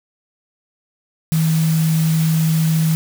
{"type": "tone in noise", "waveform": "sine", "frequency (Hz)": 159.9, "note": "D#3", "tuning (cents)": 48, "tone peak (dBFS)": -13, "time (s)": [1.32, 2.95], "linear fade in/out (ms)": 0, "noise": "white", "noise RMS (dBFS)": -29, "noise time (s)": [1.32, 2.95], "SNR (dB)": 13, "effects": []}